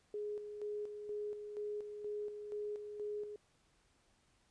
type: tone with tremolo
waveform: sine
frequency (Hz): 417.4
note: G#4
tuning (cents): +9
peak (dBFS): -38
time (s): 0.14-3.36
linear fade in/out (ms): 2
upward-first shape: square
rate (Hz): 2.1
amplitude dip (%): 50
effects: pink hiss -73 dBFS RMS until 4.5 s + resampled to 22050 Hz